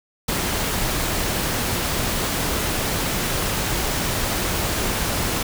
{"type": "noise", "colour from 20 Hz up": "pink", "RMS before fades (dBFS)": -23, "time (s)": [0.28, 5.43], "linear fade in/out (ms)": 5, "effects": []}